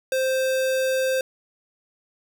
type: tone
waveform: square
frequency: 523.3 Hz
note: C5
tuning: in tune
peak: -21 dBFS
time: 0.12-1.21 s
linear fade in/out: 2 ms
effects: none